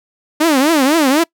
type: tone with vibrato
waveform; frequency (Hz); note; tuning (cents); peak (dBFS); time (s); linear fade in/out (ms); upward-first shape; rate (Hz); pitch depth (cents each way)
sawtooth; 293.7; D4; 0; -6; 0.4-1.24; 10; triangle; 4; 270
effects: noise-tail reverb RT60 0.1 s tail -25 dB re dry